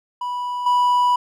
triangle tone with level steps, 983 Hz, B5, 8 cents flat, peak -21 / -12 dBFS, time 0.21-1.16 s, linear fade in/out 5 ms, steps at 0.66 s, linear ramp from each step 5 ms, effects none

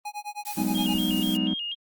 square tone with tremolo, 830.6 Hz, G#5, in tune, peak -31 dBFS, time 0.05-0.94 s, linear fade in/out 5 ms, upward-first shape sine, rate 9.5 Hz, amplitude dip 100%
blue noise, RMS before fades -37 dBFS, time 0.45-1.37 s, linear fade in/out 5 ms
triangle chord, G# minor seventh, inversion third, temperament just, 186.89 / 207.7 / 249.2 / 311.5 Hz, F#3 / G#3 / B3 / D#4, +18 / 0 / +16 / +2 cents, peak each -27 dBFS, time 0.57-1.54 s, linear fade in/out 10 ms
sine tone with vibrato, 3033 Hz, F#7, 42 cents sharp, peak -29 dBFS, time 0.74-1.75 s, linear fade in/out 20 ms, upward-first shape square, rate 4.1 Hz, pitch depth 110 cents each way
effects Opus 24 kbps

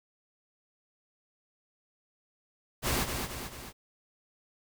pink noise with echo, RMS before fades -29 dBFS, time 2.82-3.07 s, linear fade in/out 50 ms, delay 220 ms, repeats 3, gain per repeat -5 dB, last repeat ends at 3.73 s, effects none

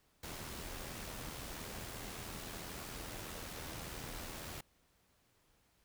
pink noise with amplitude modulation, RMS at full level -44 dBFS, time 0.23-4.61 s, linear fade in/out 5 ms, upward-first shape sine, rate 81.7 Hz, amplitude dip 40%, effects pink hiss -73 dBFS RMS until 5.84 s

